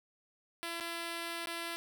5% pulse tone with dropouts, 337.2 Hz, E4, 39 cents sharp, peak -26 dBFS, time 0.63-1.76 s, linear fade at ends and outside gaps 0 ms, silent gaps 0.802-0.808 / 1.458-1.472 s, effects none

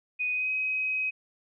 sine tone with pitch glide, 2489 to 2530 Hz, D#7 to D#7, 0 to +28 cents, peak -26 dBFS, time 0.19-1.11 s, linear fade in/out 20 ms, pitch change +28 cents, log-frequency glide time 0.31-0.51 s, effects none

